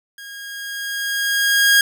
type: tone with level ramp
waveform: sawtooth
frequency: 1632 Hz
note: G#6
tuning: 31 cents flat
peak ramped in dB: -31 to -6 dBFS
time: 0.18-1.81 s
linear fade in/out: 2 ms
effects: none